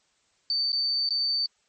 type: tone with dropouts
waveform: sine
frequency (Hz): 4568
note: D8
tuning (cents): -49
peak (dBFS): -23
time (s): 0.5-1.46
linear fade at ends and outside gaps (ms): 1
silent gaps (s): 0.72-0.729 / 1.09-1.106
effects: white hiss -68 dBFS RMS until 1.68 s + MP3 32 kbps